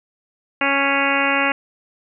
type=harmonic tone with a mistuned harmonic; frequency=277.2 Hz; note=C#4; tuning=in tune; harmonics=1 / 2 / 3 / 4 / 5 / 6 / 7 / 8 / 9 / 10; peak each=-25 / -25 / -25 / -25 / -25 / -25 / -25 / -25 / -25 / -25 dBFS; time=0.61-1.52 s; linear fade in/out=2 ms; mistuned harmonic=7; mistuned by=+24 cents; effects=none